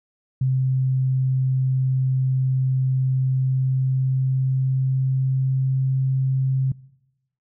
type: tone with pitch glide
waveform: sine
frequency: 130.81 to 132.41 Hz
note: C3 to C3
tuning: 0 to +21 cents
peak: -17 dBFS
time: 0.41-6.72 s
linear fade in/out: 5 ms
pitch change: +21 cents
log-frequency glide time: 3.15-5.98 s
effects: noise-tail reverb RT60 1.0 s tail -23 dB re dry